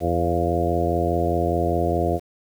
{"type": "harmonic tone with a mistuned harmonic", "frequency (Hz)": 84.9, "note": "F2", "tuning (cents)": -48, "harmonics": [1, 2, 3, 4, 5, 6, 7, 8], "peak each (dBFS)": [-25, -29, -31, -26, -28, -28, -29, -25], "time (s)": [0, 2.2], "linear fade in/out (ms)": 50, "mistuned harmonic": 8, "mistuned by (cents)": 43, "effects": ["8-bit"]}